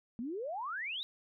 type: exponential sweep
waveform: sine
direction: up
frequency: 220 to 3900 Hz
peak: -36 dBFS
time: 0.19-1.03 s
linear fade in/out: 0 ms
effects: none